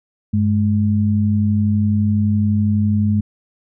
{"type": "tone pair together", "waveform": "sine", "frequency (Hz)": [99, 210.9], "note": ["G2", "G#3"], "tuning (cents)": [18, 27], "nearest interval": "octave + minor second", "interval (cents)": 1309, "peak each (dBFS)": [-16, -16], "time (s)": [0.33, 3.21], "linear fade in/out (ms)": 10, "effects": []}